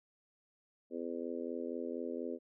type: harmonic tone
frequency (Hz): 84.2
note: E2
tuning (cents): +37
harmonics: 3 / 4 / 5 / 6 / 7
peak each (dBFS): -42 / -43 / -43 / -44 / -49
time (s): 0.9-2.39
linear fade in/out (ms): 50
effects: none